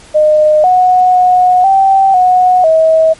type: tone with pitch steps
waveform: sine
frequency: 611 / 733 / 729 / 776 / 732 / 641 Hz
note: D#5 / F#5 / F#5 / G5 / F#5 / E5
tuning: -32 / -16 / -26 / -18 / -19 / -49 cents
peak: -4 dBFS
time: 0.14-3.14 s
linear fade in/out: 20 ms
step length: 500 ms
effects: pink hiss -38 dBFS RMS until 3.19 s + MP3 48 kbps